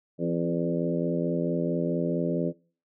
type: harmonic tone with a mistuned harmonic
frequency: 84.5 Hz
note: E2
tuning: 43 cents sharp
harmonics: 2 / 3 / 4 / 5 / 6 / 7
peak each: -29 / -31 / -32 / -33 / -34 / -34 dBFS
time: 0.18-2.53 s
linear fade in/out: 50 ms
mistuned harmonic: 3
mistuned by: +33 cents
effects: noise-tail reverb RT60 0.4 s tail -21 dB re dry